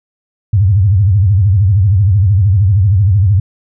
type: tone with vibrato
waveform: sine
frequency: 98.1 Hz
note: G2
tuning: 2 cents sharp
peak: -6 dBFS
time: 0.53-3.4 s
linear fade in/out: 5 ms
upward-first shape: sine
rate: 13 Hz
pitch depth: 190 cents each way
effects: none